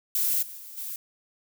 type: noise with level steps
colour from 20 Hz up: violet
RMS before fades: -25 / -41 / -43 / -35 dBFS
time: 0.15-0.96 s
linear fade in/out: 2 ms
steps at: 0.42 / 0.57 / 0.77 s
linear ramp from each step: 10 ms
effects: none